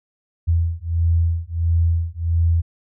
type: beating tone pair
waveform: sine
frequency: 83 / 84.5 Hz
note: E2 / E2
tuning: +12 / +43 cents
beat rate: 1.5 Hz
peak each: -19 dBFS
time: 0.47-2.62 s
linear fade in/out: 20 ms
effects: none